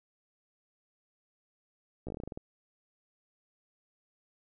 slowing click train, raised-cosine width 2 ms, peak -26 dBFS, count 11, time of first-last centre 2.07-2.375 s, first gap 15 ms, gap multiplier 1.15, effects none

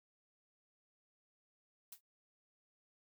blue noise with exponential decay, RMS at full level -45 dBFS, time 1.92-2.01 s, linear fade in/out 5 ms, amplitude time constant 19 ms, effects noise-tail reverb RT60 0.1 s tail -22 dB re dry

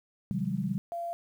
sine chord, Ab dominant seventh, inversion first, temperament equal with one note detuned, 130.81 / 155.56 / 185 / 202.3 Hz, C3 / Eb3 / Gb3 / Ab3, 0 / 0 / 0 / -45 cents, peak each -36 / -36 / -32 / -33 dBFS, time 0.31-0.78 s, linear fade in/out 0 ms
sine tone, 685 Hz, F5, 34 cents flat, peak -32 dBFS, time 0.92-1.13 s, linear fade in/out 0 ms
effects 10-bit

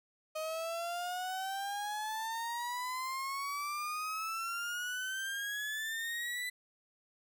35% pulse exponential sweep, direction up, 622.3 to 2000 Hz, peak -34 dBFS, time 0.35-6.5 s, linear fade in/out 10 ms, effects none

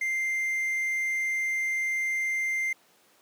triangle tone with quantisation, 2093 Hz, C7, in tune, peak -24 dBFS, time 0.01-2.73 s, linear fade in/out 5 ms, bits 9, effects pink hiss -61 dBFS RMS until 3.21 s + high-pass 300 Hz 12 dB/octave

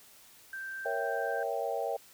sine tone, 1568 Hz, G6, in tune, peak -37 dBFS, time 0.53-1.43 s, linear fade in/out 2 ms
sine chord, A# diminished seventh, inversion none, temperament equal, 466.2 / 554.4 / 659.3 / 784 Hz, A#4 / C#5 / E5 / G5, 0 / 0 / 0 / 0 cents, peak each -36 dBFS, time 0.85-1.97 s, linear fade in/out 10 ms
effects white hiss -57 dBFS RMS until 2.13 s

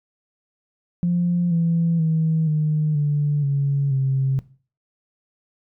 sine tone with pitch steps, 174.7 / 167.2 / 160.02 / 153.14 / 146.57 / 140.27 / 134.25 Hz, F3 / E3 / D#3 / D#3 / D3 / C#3 / C3, +1 / +25 / +49 / -27 / -3 / +21 / +45 cents, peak -16 dBFS, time 1.03-4.39 s, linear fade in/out 0 ms, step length 480 ms, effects noise-tail reverb RT60 0.4 s tail -18 dB re dry + tanh soft clip ceiling -12 dBFS

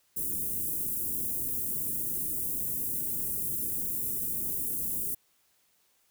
white band-stop noise, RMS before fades -32 dBFS, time 0.16-5.15 s, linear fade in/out 10 ms, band 370 to 10000 Hz, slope 24 dB/octave, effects white hiss -69 dBFS RMS until 6.1 s

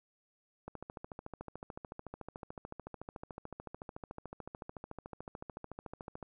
click train, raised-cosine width 1 ms, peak -29 dBFS, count 77, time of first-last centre 0.68-6.227 s, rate 13.7 Hz, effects none

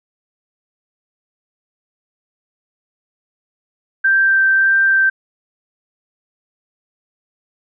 sine tone with vibrato, 1568 Hz, G6, in tune, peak -10 dBFS, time 4.04-5.1 s, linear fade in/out 10 ms, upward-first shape sine, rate 1.7 Hz, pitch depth 8 cents each way, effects none

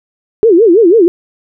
sine tone with vibrato, 394 Hz, G4, 9 cents sharp, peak -3 dBFS, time 0.43-1.08 s, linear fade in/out 0 ms, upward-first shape sine, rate 6.1 Hz, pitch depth 300 cents each way, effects none

